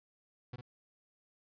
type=tone with echo; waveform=40% pulse; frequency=123.47 Hz; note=B2; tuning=in tune; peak=-40 dBFS; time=0.53-0.56 s; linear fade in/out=5 ms; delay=51 ms; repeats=1; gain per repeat=-5 dB; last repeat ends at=0.611 s; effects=resampled to 11025 Hz